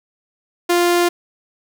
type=tone; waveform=sawtooth; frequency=349.2 Hz; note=F4; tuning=in tune; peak=-9 dBFS; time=0.69-1.09 s; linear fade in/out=10 ms; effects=none